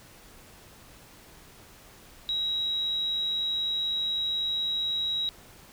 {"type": "tone", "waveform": "sine", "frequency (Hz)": 3848, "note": "B7", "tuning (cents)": -46, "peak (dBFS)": -26, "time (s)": [2.29, 5.29], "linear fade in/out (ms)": 0, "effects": ["pink hiss -52 dBFS RMS until 5.72 s"]}